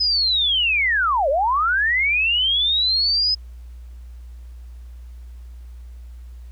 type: linear two-way sweep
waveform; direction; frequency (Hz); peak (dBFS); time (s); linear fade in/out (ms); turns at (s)
sine; down then up; 5100 to 519 to 5100; -16; 0-3.35; 10; 1.29
effects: added 60 Hz sine -35 dBFS peak until 6.51 s + pink hiss -60 dBFS RMS until 6.51 s